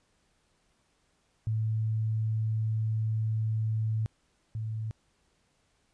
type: tone pair in turn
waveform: sine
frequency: 110 / 110 Hz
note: A2 / A2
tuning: 0 / 0 cents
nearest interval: unison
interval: 0 cents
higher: neither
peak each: -26 / -31 dBFS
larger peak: first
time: 1.47-4.06 / 4.55-4.91 s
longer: first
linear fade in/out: 0 ms
effects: pink hiss -71 dBFS RMS until 5.93 s + resampled to 22050 Hz